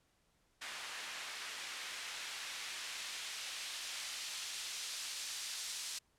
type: noise with band-pass filter sweep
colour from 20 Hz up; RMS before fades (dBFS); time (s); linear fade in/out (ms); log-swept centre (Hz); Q
white; -44; 0.61-5.99; 10; 1800 to 5000; 0.79
effects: pink hiss -75 dBFS RMS until 6.18 s + low-pass 11000 Hz 12 dB/octave